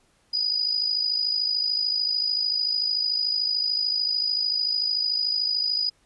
sine tone with amplitude modulation, 4939 Hz, D#8, 14 cents flat, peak -19 dBFS, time 0.33-5.9 s, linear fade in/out 10 ms, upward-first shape sine, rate 53.5 Hz, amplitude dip 65%, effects pink hiss -64 dBFS RMS until 6.05 s + resampled to 24000 Hz

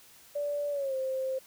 sine tone with pitch glide, 580 to 525.8 Hz, D5 to C5, -22 to +8 cents, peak -29 dBFS, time 0.35-1.39 s, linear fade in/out 10 ms, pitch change -170 cents, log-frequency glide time 0.71-0.95 s, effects white hiss -56 dBFS RMS until 1.46 s

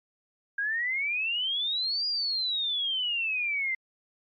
sine exponential two-way sweep, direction up then down, 1602 to 4892 to 2054 Hz, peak -26 dBFS, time 0.58-3.75 s, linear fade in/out 5 ms, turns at 2.07 s, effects MP3 32 kbps

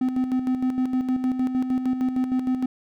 triangle tone with tremolo, 256.1 Hz, C4, 37 cents flat, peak -17 dBFS, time 0.01-2.66 s, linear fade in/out 5 ms, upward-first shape square, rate 6.5 Hz, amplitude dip 55%, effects none

